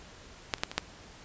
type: clicks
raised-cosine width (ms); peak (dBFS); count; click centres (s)
0.2; -9 / -28 / -9 / -20 / -8; 5; 0.538 / 0.583 / 0.635 / 0.715 / 0.78
effects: pink hiss -51 dBFS RMS until 1.24 s + resampled to 16000 Hz